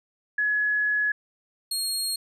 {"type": "tone pair in turn", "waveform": ["sine", "25% pulse"], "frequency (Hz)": [1692, 4271], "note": ["G#6", "C8"], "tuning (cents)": [32, 35], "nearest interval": "octave + major third", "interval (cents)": 1603, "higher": "second", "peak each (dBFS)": -21, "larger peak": "neither", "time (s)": [[0.38, 1.12], [1.71, 2.16]], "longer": "first", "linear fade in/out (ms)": 5, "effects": []}